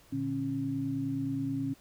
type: tone cluster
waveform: sine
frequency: 119 / 148.5 / 272.8 Hz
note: A#2 / D3 / C#4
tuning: +36 / +20 / -28 cents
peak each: -38 / -38 / -31 dBFS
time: 0.12-1.74 s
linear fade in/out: 10 ms
effects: pink hiss -60 dBFS RMS until 1.8 s